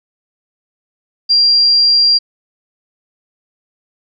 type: tone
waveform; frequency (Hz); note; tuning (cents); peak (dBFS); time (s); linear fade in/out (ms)
sine; 4759; D8; +22; -7; 1.29-2.19; 20
effects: none